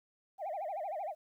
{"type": "tone with vibrato", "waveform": "sine", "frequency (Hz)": 698.5, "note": "F5", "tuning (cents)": 0, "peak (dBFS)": -34, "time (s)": [0.38, 1.15], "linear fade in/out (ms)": 50, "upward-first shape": "sine", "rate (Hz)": 13, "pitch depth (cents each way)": 260, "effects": ["tanh soft clip ceiling -33 dBFS", "12-bit"]}